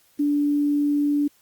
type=tone with quantisation; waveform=sine; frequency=290.6 Hz; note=D4; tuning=18 cents flat; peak=-18 dBFS; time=0.19-1.28 s; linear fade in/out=10 ms; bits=8; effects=white hiss -60 dBFS RMS until 1.41 s + Opus 48 kbps